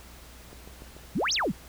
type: click train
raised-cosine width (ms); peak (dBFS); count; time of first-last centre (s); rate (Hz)
2; -32; 4; 0.53-0.966; 6.88
type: exponential two-way sweep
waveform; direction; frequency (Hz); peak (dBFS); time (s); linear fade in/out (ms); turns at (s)
sine; up then down; 138.59 to 6670 to 138.59; -24; 1.15-1.52; 10; 1.33
effects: added 60 Hz sine -49 dBFS peak until 1.68 s + pink hiss -50 dBFS RMS until 1.68 s